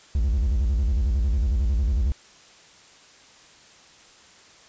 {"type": "tone with vibrato", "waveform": "triangle", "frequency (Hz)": 61.74, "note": "B1", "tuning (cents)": 0, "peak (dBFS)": -17, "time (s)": [0.15, 2.12], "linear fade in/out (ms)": 0, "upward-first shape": "square", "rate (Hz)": 11, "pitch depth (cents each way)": 240, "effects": ["white hiss -51 dBFS RMS until 4.68 s", "resampled to 16000 Hz"]}